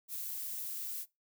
violet noise, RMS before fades -40 dBFS, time 0.08-1.06 s, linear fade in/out 50 ms, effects noise-tail reverb RT60 0.2 s tail -21 dB re dry

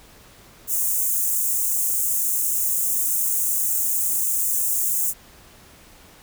white high-pass noise, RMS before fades -22 dBFS, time 0.67-5.14 s, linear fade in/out 50 ms, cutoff 6700 Hz, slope 48 dB/octave, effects pink hiss -49 dBFS RMS until 6.22 s

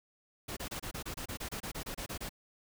pink noise bursts, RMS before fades -40 dBFS, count 16, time 0.48-2.293 s, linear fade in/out 10 ms, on 88 ms, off 27 ms, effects none

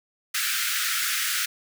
pink high-pass noise, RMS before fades -26 dBFS, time 0.34-1.46 s, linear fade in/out 10 ms, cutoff 1300 Hz, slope 96 dB/octave, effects none

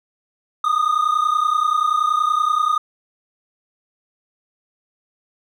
triangle tone pair together, 1214 / 1244.5 Hz, D#6 / D#6, -43 / 0 cents, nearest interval unison, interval 43 cents, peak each -16 dBFS, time 0.64-2.78 s, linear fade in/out 5 ms, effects tanh soft clip ceiling -8 dBFS

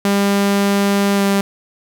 sawtooth tone with pitch glide, 200 to 198.27 Hz, G3 to G3, +35 to +20 cents, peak -9 dBFS, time 0.05-1.41 s, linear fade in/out 2 ms, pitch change -15 cents, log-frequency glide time 1.15-1.22 s, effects none

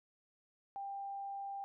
sine tone, 793 Hz, G5, 20 cents sharp, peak -40 dBFS, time 0.76-1.64 s, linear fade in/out 0 ms, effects none

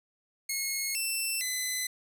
10% pulse tone with pitch steps, 2172 / 2680 / 2017 Hz, C#7 / E7 / B6, -36 / +28 / +36 cents, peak -21 dBFS, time 0.49-1.87 s, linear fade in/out 5 ms, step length 460 ms, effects none

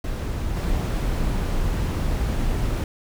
brown noise with level steps, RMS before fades -26 / -23 dBFS, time 0.04-2.84 s, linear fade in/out 2 ms, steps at 0.55 s, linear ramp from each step 20 ms, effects none

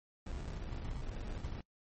brown noise with sample-and-hold, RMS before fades -41 dBFS, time 0.26-1.61 s, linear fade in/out 5 ms, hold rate 1050 Hz, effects noise-tail reverb RT60 0.1 s tail -24 dB re dry + MP3 32 kbps

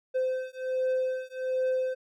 triangle beating tone pair, 515 / 516.3 Hz, C5 / C5, -28 / -23 cents, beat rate 1.3 Hz, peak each -28 dBFS, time 0.14-1.95 s, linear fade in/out 20 ms, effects none

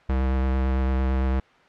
square tone with vibrato, 65.41 Hz, C2, in tune, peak -21 dBFS, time 0.09-1.4 s, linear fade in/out 5 ms, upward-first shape square, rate 8.9 Hz, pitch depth 13 cents each way, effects white hiss -54 dBFS RMS until 1.68 s + low-pass 2000 Hz 12 dB/octave

